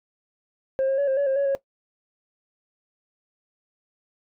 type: tone with pitch steps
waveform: sine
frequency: 533 / 539 / 565 / 533 / 566 / 535 / 560 / 549 Hz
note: C5 / C#5 / C#5 / C5 / C#5 / C5 / C#5 / C#5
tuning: +32 / -49 / +33 / +32 / +36 / +38 / +18 / -17 cents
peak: -17 dBFS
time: 0.79-1.55 s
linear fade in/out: 0 ms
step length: 95 ms
effects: noise-tail reverb RT60 0.1 s tail -18 dB re dry + tanh soft clip ceiling -18 dBFS